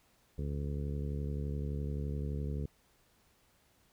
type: harmonic tone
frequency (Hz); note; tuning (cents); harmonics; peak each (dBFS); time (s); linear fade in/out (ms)
71.7; D2; -41; 1 / 2 / 3 / 4 / 5 / 6 / 7; -36 / -38 / -44 / -49 / -51 / -47 / -53; 0.38-2.66; 5
effects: pink hiss -69 dBFS RMS until 3.92 s